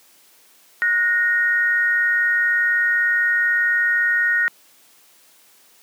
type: tone pair together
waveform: sine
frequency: 1457.1 / 1862 Hz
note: F#6 / A#6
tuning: -27 / -2 cents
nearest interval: major third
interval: 425 cents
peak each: -20 / -17 dBFS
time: 0.82-4.48 s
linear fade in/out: 0 ms
effects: white hiss -53 dBFS RMS until 5.82 s + high-pass 200 Hz 12 dB/octave